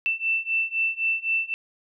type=beating tone pair; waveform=sine; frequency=2667 / 2670.9 Hz; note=E7 / E7; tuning=+20 / +22 cents; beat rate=3.9 Hz; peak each=-26 / -25 dBFS; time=0.06-1.54 s; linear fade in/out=0 ms; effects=none